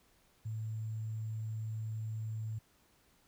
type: tone with sample-and-hold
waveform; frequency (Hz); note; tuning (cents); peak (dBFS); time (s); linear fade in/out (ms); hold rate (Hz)
sine; 110; A2; 0; -36; 0.45-2.59; 10; 7350
effects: pink hiss -69 dBFS RMS until 3.27 s